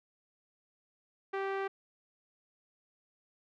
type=tone with low-pass filter; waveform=sawtooth; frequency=390 Hz; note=G4; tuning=9 cents flat; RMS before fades=-35 dBFS; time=1.33-1.68 s; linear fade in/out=10 ms; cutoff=1900 Hz; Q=1.3; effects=none